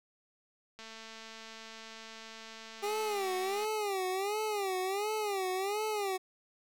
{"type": "click train", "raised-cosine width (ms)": 0.2, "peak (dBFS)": -31, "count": 638, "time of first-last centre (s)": [0.79, 3.647], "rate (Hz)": 223}
{"type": "tone with vibrato", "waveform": "25% pulse", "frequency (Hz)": 400, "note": "G4", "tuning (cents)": 35, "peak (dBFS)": -28, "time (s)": [2.82, 6.18], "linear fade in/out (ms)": 20, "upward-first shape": "sine", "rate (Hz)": 1.4, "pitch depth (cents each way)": 140}
{"effects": []}